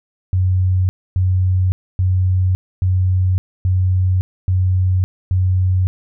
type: tone bursts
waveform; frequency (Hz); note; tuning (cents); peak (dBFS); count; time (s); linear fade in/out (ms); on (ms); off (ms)
sine; 92.5; F#2; 0; -12; 7; 0.33-5.87; 0; 560; 270
effects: none